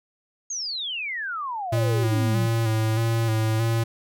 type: exponential sweep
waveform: sine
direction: down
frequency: 6645 to 163.3 Hz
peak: -27 dBFS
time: 0.5-2.47 s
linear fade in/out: 5 ms
type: tone with vibrato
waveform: square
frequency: 112.4 Hz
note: A2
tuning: 37 cents sharp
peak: -21 dBFS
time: 1.72-3.84 s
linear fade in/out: 10 ms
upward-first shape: square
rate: 1.6 Hz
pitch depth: 32 cents each way
effects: none